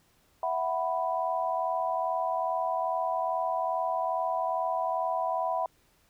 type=chord; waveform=sine; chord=E suspended second; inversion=none; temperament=just; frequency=659.3 / 741.7 / 988.9 Hz; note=E5 / F#5 / B5; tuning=0 / +4 / +2 cents; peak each=-31 dBFS; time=0.43-5.66 s; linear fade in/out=2 ms; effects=pink hiss -66 dBFS RMS until 6.09 s